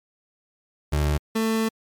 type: tone pair in turn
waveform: 30% pulse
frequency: 74.3 / 222.6 Hz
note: D2 / A3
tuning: +21 / +20 cents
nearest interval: octave + perfect fifth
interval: 1899 cents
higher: second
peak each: -17 / -18 dBFS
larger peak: first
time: 0.92-1.18 / 1.35-1.69 s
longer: second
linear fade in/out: 10 ms
effects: MP3 96 kbps